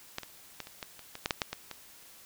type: clicks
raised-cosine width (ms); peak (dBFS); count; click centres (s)
0.2; -16 / -24 / -20 / -28 / -20 / -29 / -23 / -12 / -10 / -11 / -17 / -22; 12; 0.184 / 0.233 / 0.603 / 0.671 / 0.828 / 0.993 / 1.154 / 1.259 / 1.308 / 1.418 / 1.53 / 1.713
effects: white hiss -54 dBFS RMS until 2.25 s